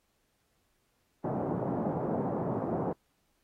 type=band-pass noise; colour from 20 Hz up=pink; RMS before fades=-32 dBFS; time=1.24-2.93 s; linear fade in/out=5 ms; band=130 to 840 Hz; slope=24 dB/octave; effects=pink hiss -75 dBFS RMS until 3.43 s + AAC 48 kbps

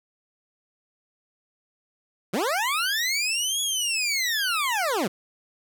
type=linear two-way sweep; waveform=20% pulse; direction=up then down; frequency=155.56 to 3388 to 155.56 Hz; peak=-18 dBFS; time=2.33-5.08 s; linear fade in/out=10 ms; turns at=3.61 s; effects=none

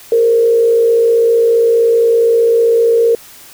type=tone with frequency modulation; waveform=sine; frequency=462 Hz; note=A#4; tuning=16 cents flat; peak=-7 dBFS; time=0.12-3.15 s; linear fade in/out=2 ms; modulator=55.3 Hz; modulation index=0.44; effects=white hiss -38 dBFS RMS until 3.53 s

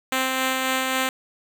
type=tone with tremolo; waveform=5% pulse; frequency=261.3 Hz; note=C4; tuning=2 cents flat; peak=-9 dBFS; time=0.12-1.09 s; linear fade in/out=2 ms; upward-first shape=sine; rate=3.7 Hz; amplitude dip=25%; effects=none

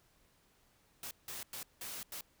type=noise bursts at uneven times; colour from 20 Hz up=white; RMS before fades=-44 dBFS; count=5; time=1.03-1.11 / 1.28-1.43 / 1.53-1.63 / 1.81-2.03 / 2.12-2.21 s; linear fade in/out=2 ms; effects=pink hiss -70 dBFS RMS until 2.4 s

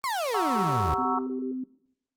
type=exponential sweep; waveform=35% pulse; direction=down; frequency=1128 to 69.3 Hz; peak=-25 dBFS; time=0.04-0.94 s; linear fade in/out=0 ms
type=chord; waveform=sine; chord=F# dominant seventh; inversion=none; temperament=equal with one note detuned; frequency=740 / 932.3 / 1115.2 / 1318.5 Hz; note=F#5 / A#5 / C#6 / E6; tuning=0 / 0 / +10 / 0 cents; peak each=-30 dBFS; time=0.34-1.19 s; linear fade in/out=5 ms
type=tone bursts; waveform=sine; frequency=390 Hz; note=G4; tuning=9 cents flat; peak=-33 dBFS; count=8; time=0.55-1.518 s; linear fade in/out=5 ms; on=100 ms; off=24 ms
type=tone; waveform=sine; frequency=257.6 Hz; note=C4; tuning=27 cents flat; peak=-30 dBFS; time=0.98-1.64 s; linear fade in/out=5 ms
effects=noise-tail reverb RT60 0.7 s tail -17 dB re dry + Opus 32 kbps

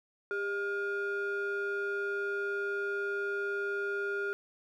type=ring-modulated tone; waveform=triangle; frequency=509 Hz; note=C5; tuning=48 cents flat; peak=-26 dBFS; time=0.31-4.33 s; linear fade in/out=0 ms; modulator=910 Hz; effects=none

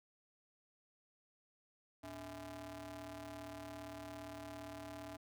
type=ring-modulated tone; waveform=sawtooth; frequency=180.9 Hz; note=F#3; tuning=39 cents flat; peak=-40 dBFS; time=2.03-5.17 s; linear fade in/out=10 ms; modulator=471 Hz; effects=none

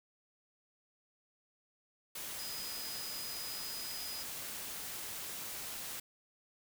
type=tone in noise; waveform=sine; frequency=4978 Hz; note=D#8; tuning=in tune; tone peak=-44 dBFS; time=2.39-4.23 s; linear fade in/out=5 ms; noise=white; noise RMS=-43 dBFS; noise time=2.15-6 s; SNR=-4 dB; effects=none

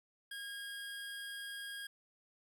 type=tone; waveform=25% pulse; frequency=1630 Hz; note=G#6; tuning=33 cents flat; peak=-39 dBFS; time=0.31-1.87 s; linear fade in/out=5 ms; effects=none

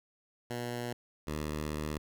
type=tone pair in turn; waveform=10% pulse; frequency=120.6 / 75.97 Hz; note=B2 / D#2; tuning=-41 / -41 cents; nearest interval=minor sixth; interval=800 cents; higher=first; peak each=-27 / -26 dBFS; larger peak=second; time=0.5-0.93 / 1.27-1.98 s; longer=second; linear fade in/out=5 ms; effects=none

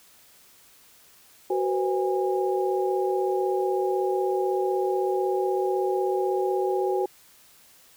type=tone cluster; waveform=sine; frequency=374.3 / 479.9 / 516 / 818 Hz; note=F#4 / B4 / C5 / G#5; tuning=+20 / -50 / -24 / -26 cents; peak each=-24 / -33 / -30 / -29 dBFS; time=1.5-7.06 s; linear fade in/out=5 ms; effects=white hiss -55 dBFS RMS until 7.96 s

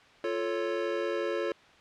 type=chord; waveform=square; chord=F augmented; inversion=none; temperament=equal; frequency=349.2 / 440 / 554.4 Hz; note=F4 / A4 / C#5; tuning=0 / 0 / 0 cents; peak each=-34 dBFS; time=0.24-1.52 s; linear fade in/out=2 ms; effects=white hiss -56 dBFS RMS until 1.8 s + low-pass 3000 Hz 12 dB/octave

